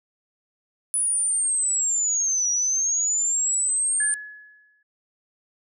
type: linear two-way sweep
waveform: sine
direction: down then up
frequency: 9956 to 5760 to 8970 Hz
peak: -20 dBFS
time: 0.94-4.14 s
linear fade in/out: 0 ms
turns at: 2.5 s
type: tone with exponential decay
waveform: sine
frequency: 1698 Hz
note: G#6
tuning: 38 cents sharp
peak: -24 dBFS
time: 4-4.83 s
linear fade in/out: 5 ms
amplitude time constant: 180 ms
effects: none